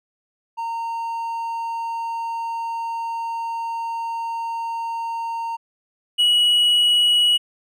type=tone pair in turn; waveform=triangle; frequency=920 / 2921 Hz; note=A#5 / F#7; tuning=-23 / -23 cents; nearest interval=octave + minor sixth; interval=2000 cents; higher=second; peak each=-22 / -12 dBFS; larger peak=second; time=0.57-5.57 / 6.18-7.38 s; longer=first; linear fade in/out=20 ms; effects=none